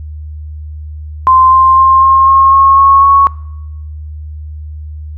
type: tone with pitch steps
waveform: sine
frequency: 1041 / 1050.1 / 1059.2 / 1068.4 / 1077.7 / 1087.1 / 1096.5 / 1106.1 Hz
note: C6 / C6 / C6 / C6 / C#6 / C#6 / C#6 / C#6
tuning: -9 / +6 / +21 / +36 / -49 / -34 / -19 / -4 cents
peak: -3 dBFS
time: 1.27-3.27 s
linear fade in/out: 0 ms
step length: 250 ms
effects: noise-tail reverb RT60 0.9 s tail -22 dB re dry + added 76 Hz sine -22 dBFS peak until 5.17 s